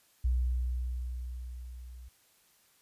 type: tone with level ramp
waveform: sine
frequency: 61.8 Hz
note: B1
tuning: 2 cents sharp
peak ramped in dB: -24 to -45 dBFS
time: 0.24-2.09 s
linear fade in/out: 10 ms
effects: white hiss -66 dBFS RMS until 2.81 s + resampled to 32000 Hz